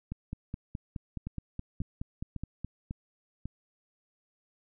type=two click trains; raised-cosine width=5 ms; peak=-24 / -23 dBFS; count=5 / 13; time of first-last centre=1.27-3.456 / 0.12-2.646 s; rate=1.83 / 4.75 Hz; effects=none